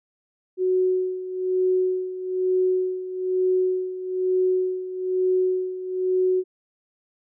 sine tone with tremolo, 370 Hz, F#4, in tune, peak -17 dBFS, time 0.57-6.44 s, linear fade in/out 50 ms, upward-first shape sine, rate 1.1 Hz, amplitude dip 75%, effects none

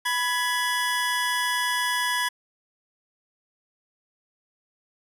25% pulse tone pair together, 987.8 / 1682.6 Hz, B5 / G#6, 0 / +22 cents, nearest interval major sixth, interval 922 cents, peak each -22 dBFS, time 0.05-2.29 s, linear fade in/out 10 ms, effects resampled to 32000 Hz

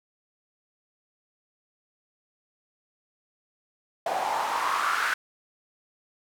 white noise with band-pass filter sweep, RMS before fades -27 dBFS, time 4.06-5.14 s, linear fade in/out 5 ms, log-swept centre 700 to 1500 Hz, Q 5.3, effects none

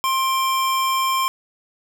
square tone pair together, 1056.7 / 2349 Hz, C6 / D7, +17 / 0 cents, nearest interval octave + major second, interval 1383 cents, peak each -19 / -29 dBFS, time 0.04-1.28 s, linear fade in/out 0 ms, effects none

